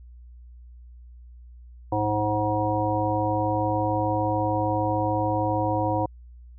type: harmonic tone with a mistuned harmonic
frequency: 105.7 Hz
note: G#2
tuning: 31 cents sharp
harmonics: 1 / 3 / 5 / 7 / 9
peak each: -28 / -28 / -28 / -28 / -28 dBFS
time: 1.92-6.06 s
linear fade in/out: 5 ms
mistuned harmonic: 1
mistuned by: +17 cents
effects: added 60 Hz sine -43 dBFS peak until 6.58 s